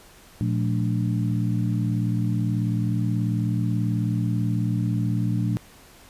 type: harmonic tone with a mistuned harmonic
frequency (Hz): 58.4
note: A#1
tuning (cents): +4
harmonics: 2 / 3 / 4 / 5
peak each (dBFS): -23 / -27 / -29 / -31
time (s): 0.41-5.57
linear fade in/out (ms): 0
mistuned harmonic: 4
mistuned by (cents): -140
effects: pink hiss -50 dBFS RMS until 6.09 s + resampled to 32000 Hz